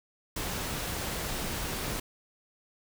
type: noise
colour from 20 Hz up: pink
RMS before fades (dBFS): -34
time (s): 0.36-2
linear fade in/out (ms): 5
effects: none